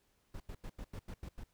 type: noise bursts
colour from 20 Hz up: brown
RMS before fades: -44 dBFS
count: 8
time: 0.34-1.437 s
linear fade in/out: 5 ms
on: 61 ms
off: 87 ms
effects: pink hiss -75 dBFS RMS until 1.53 s